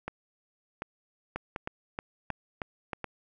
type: two click trains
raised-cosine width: 0.5 ms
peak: -19 / -18 dBFS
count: 5 / 6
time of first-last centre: 0.08-3.043 / 1.36-2.932 s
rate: 1.35 / 3.18 Hz
effects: none